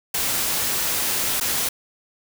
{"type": "noise with dropouts", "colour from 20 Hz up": "white", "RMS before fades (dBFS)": -23, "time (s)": [0.14, 1.69], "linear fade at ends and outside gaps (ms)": 5, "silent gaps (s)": [1.401, 1.409], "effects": []}